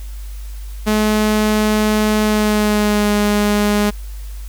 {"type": "tone with pitch glide", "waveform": "sawtooth", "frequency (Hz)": [213.7, 207.3], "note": ["G#3", "G#3"], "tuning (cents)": [50, -3], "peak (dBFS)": -9, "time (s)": [0.86, 3.91], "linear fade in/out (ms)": 20, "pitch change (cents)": -53, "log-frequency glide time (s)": [2.23, 3.12], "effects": ["added 50 Hz sine -26 dBFS peak until 4.48 s", "white hiss -44 dBFS RMS until 4.48 s"]}